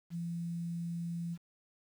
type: tone with quantisation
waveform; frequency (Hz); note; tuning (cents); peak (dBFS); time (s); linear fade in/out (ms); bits
sine; 170; F3; -46; -35; 0.1-1.38; 50; 10
effects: none